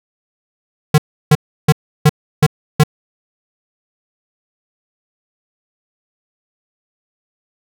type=tone bursts; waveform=square; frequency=151.3 Hz; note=D#3; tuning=48 cents flat; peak=-6 dBFS; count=6; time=0.94-2.836 s; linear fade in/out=5 ms; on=41 ms; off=330 ms; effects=none